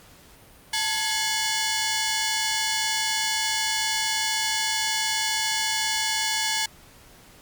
10% pulse ring-modulated tone, 1281 Hz, E6, 50 cents flat, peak -12 dBFS, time 0.73-6.66 s, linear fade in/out 5 ms, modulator 396 Hz, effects pink hiss -51 dBFS RMS until 7.41 s + Opus 48 kbps

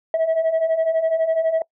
sine beating tone pair, 639 / 651 Hz, D#5 / E5, +46 / -22 cents, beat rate 12 Hz, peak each -21 / -16 dBFS, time 0.14-1.62 s, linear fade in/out 2 ms, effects noise-tail reverb RT60 0.1 s tail -25 dB re dry + tanh soft clip ceiling -14 dBFS

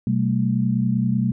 sine tone cluster, 126.7 / 192.2 / 222.4 Hz, B2 / G3 / A3, +45 / -34 / +19 cents, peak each -22 dBFS, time 0.07-1.32 s, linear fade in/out 2 ms, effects none

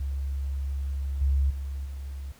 sine tone with level steps, 68.7 Hz, C#2, 15 cents flat, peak -27 / -20 / -30 / -33 dBFS, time 0-2.32 s, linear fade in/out 5 ms, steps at 1.21 / 1.5 / 1.85 s, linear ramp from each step 5 ms, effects pink hiss -56 dBFS RMS until 2.39 s

